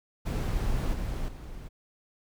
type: noise with level steps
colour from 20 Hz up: brown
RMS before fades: -28 / -32 / -41 dBFS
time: 0.25-1.69 s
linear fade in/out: 20 ms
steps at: 0.93 / 1.28 s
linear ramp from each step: 5 ms
effects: none